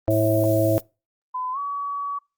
harmonic tone, 108.7 Hz, A2, 21 cents flat, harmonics 1 / 3 / 5 / 6, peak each -22 / -22 / -22 / -22 dBFS, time 0.08-0.78 s, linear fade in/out 0 ms
violet noise, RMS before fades -36 dBFS, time 0.1-0.81 s, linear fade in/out 10 ms
sine tone with pitch glide, 1011 to 1134.8 Hz, B5 to C#6, +40 to +40 cents, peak -25 dBFS, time 1.34-2.19 s, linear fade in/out 10 ms, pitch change +200 cents, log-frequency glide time 1.52-1.58 s
effects noise-tail reverb RT60 0.3 s tail -26 dB re dry + Opus 32 kbps

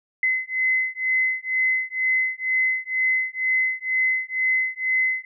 sine beating tone pair, 2041 / 2043.1 Hz, C7 / C7, -44 / -42 cents, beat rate 2.1 Hz, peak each -23 dBFS, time 0.23-5.25 s, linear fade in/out 2 ms, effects none

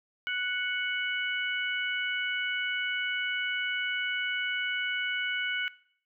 harmonic tone, 740 Hz, F#5, in tune, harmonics 2 / 3 / 4, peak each -32 / -34 / -35 dBFS, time 0.27-5.68 s, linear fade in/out 0 ms, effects noise-tail reverb RT60 0.6 s tail -20 dB re dry

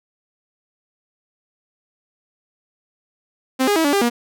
sawtooth tone with pitch steps, 261.1 / 410.1 / 323.3 / 287 / 399.2 / 238.3 Hz, C4 / G#4 / E4 / D4 / G4 / A#3, -3 / -22 / -34 / -40 / +32 / +38 cents, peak -11 dBFS, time 3.59-4.1 s, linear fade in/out 20 ms, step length 85 ms, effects none

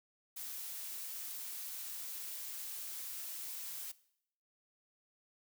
blue noise, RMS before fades -44 dBFS, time 0.36-3.92 s, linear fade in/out 10 ms, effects noise-tail reverb RT60 0.7 s tail -19 dB re dry

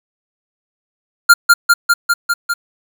square tone with echo, 1400 Hz, F6, 4 cents sharp, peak -3 dBFS, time 1.29-1.34 s, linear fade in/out 10 ms, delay 200 ms, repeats 6, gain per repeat -2 dB, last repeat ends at 2.54 s, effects 7-bit

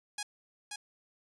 5% pulse tone with echo, 829 Hz, G#5, 3 cents flat, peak -23 dBFS, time 0.18-0.23 s, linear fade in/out 5 ms, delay 530 ms, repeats 1, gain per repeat -4 dB, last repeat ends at 0.76 s, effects resampled to 24000 Hz

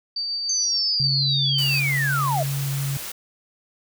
sine tone with tremolo, 4620 Hz, D8, 29 cents flat, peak -23 dBFS, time 0.16-1.8 s, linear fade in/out 5 ms, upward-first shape triangle, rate 7.1 Hz, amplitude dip 25%
sine linear sweep, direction down, 6272 to 601 Hz, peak -21 dBFS, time 0.49-2.43 s, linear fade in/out 5 ms
sine tone, 138.59 Hz, C#3, in tune, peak -23 dBFS, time 1-2.97 s, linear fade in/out 0 ms
white noise, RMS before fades -33 dBFS, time 1.58-3.12 s, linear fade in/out 5 ms
effects none

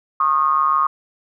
triangle ring-modulated tone, 73.42 Hz, D2, in tune, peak -9 dBFS, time 0.2-0.87 s, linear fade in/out 5 ms, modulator 1160 Hz, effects none

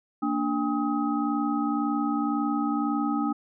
sine tone cluster, 230.3 / 292.2 / 805 / 1265 Hz, A#3 / D4 / G5 / D#6, -21 / -9 / +46 / +28 cents, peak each -29 / -26 / -33 / -32 dBFS, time 0.22-3.33 s, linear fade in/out 10 ms, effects none

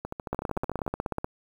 two click trains, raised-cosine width 1 ms, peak -14 / -19 dBFS, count 16 / 12, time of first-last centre 0.33-1.245 / 0.05-0.865 s, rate 16.4 / 13.5 Hz, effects 8-bit

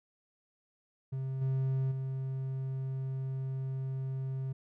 triangle tone with level steps, 132.8 Hz, C3, 26 cents sharp, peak -31 / -26 / -31 dBFS, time 1.12-4.53 s, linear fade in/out 10 ms, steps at 1.41 / 1.91 s, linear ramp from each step 10 ms, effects none

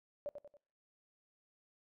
sine tone with echo, 581 Hz, D5, 19 cents flat, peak -37 dBFS, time 0.26-0.29 s, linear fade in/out 0 ms, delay 93 ms, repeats 3, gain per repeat -7 dB, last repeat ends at 0.569 s, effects noise-tail reverb RT60 0.6 s tail -25 dB re dry

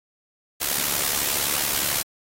white noise with amplitude modulation, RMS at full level -21 dBFS, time 0.6-2.03 s, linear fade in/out 20 ms, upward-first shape sine, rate 71.6 Hz, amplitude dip 70%, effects AAC 48 kbps

